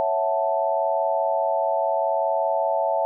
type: chord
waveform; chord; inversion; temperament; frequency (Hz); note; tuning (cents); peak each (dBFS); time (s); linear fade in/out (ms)
sine; F# minor seventh; second; equal; 554.4 / 659.3 / 740 / 880; C#5 / E5 / F#5 / A5; 0 / 0 / 0 / 0; -26 / -23 / -29 / -25; 0-3.05; 0
effects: none